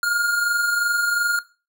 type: tone pair together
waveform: square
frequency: 1396.9 / 1419.7 Hz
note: F6 / F6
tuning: 0 / +28 cents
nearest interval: unison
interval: 28 cents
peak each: -30 / -20 dBFS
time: 0.03-1.39 s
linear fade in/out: 2 ms
effects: noise-tail reverb RT60 0.3 s tail -17 dB re dry